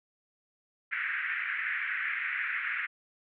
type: band-pass noise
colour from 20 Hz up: pink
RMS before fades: -33 dBFS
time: 0.91-2.87 s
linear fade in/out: 20 ms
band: 1500 to 2300 Hz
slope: 48 dB/octave
effects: none